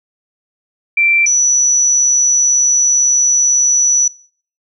sine tone pair in turn, 2349 / 5919 Hz, D7 / F#8, 0 / 0 cents, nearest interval octave + major third, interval 1600 cents, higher second, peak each -9 dBFS, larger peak neither, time 0.97-1.26 / 1.26-4.08 s, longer second, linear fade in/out 5 ms, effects noise-tail reverb RT60 0.5 s tail -23 dB re dry

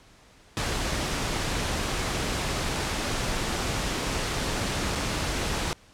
pink noise with dropouts, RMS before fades -28 dBFS, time 0.57-5.73 s, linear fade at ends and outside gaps 0 ms, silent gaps 4.952-4.956 s, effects pink hiss -55 dBFS RMS until 5.93 s + low-pass 8000 Hz 12 dB/octave

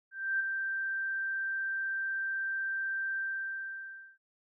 sine tone with ADSR envelope, 1569 Hz, G6, 1 cent sharp, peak -26 dBFS, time 0.11-4.18 s, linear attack 290 ms, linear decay 9 ms, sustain -5 dB, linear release 1000 ms, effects none

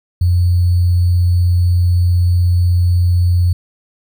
sine tone with sample-and-hold, 88.4 Hz, F2, 22 cents sharp, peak -9 dBFS, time 0.21-3.53 s, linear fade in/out 5 ms, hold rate 4410 Hz, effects none

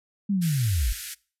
sine linear sweep, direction down, 207.7 to 42.98 Hz, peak -21 dBFS, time 0.29-0.93 s, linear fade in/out 10 ms
white band-pass noise, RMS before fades -37 dBFS, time 0.41-1.15 s, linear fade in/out 20 ms, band 1400 to 14000 Hz, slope 96 dB/octave
effects noise-tail reverb RT60 0.4 s tail -23 dB re dry

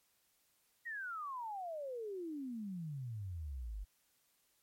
sine exponential sweep, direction down, 1921 to 46.25 Hz, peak -40 dBFS, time 0.85-3.85 s, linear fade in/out 20 ms, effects white hiss -75 dBFS RMS until 4.62 s + MP3 64 kbps

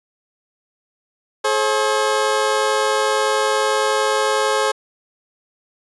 20% pulse tone pair together, 426.8 / 537.7 Hz, G#4 / C5, +47 / +47 cents, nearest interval major third, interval 400 cents, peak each -14 / -14 dBFS, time 1.44-4.72 s, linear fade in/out 10 ms, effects resampled to 24000 Hz

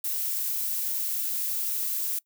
violet noise, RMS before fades -29 dBFS, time 0.04-2.19 s, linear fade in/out 5 ms, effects noise-tail reverb RT60 0.1 s tail -23 dB re dry

